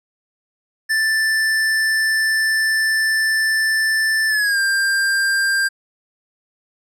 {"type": "tone with pitch glide", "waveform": "square", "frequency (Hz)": [1765, 1590.7], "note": ["A6", "G6"], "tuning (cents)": [5, 25], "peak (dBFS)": -16, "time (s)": [0.89, 5.69], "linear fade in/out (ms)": 20, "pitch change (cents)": -180, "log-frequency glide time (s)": [4.28, 4.59], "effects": ["low-pass 12000 Hz 12 dB/octave"]}